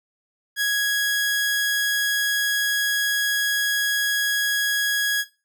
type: tone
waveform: sawtooth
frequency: 1661.2 Hz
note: G#6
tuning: in tune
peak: -16 dBFS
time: 0.56-5.25 s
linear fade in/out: 50 ms
effects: noise-tail reverb RT60 0.3 s tail -17 dB re dry